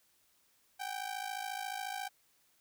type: ring-modulated tone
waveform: sawtooth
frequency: 779 Hz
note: G5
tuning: 11 cents flat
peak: -31 dBFS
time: 0.79-2.09 s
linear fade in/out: 20 ms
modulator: 27.1 Hz
effects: white hiss -71 dBFS RMS until 2.6 s